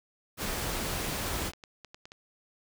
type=noise; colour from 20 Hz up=pink; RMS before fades=-33 dBFS; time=0.37-1.52 s; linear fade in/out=50 ms
type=clicks; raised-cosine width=0.2 ms; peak=-29 dBFS; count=7; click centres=1.288 / 1.535 / 1.638 / 1.847 / 1.945 / 2.055 / 2.119 s
effects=none